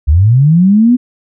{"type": "linear sweep", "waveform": "sine", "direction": "up", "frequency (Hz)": [66.4, 253.8], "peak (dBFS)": -4, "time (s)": [0.07, 0.97], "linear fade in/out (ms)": 20, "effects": []}